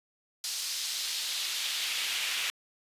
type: noise with high-pass filter sweep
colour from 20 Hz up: brown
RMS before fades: -33 dBFS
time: 0.44-2.5 s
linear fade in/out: 0 ms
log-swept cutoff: 4900 to 2600 Hz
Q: 1.6
effects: resampled to 32000 Hz